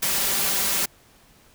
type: noise with comb filter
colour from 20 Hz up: white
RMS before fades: -23 dBFS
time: 0.02-0.86 s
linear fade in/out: 10 ms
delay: 5.1 ms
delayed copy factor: +0.6
effects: pink hiss -55 dBFS RMS until 1.54 s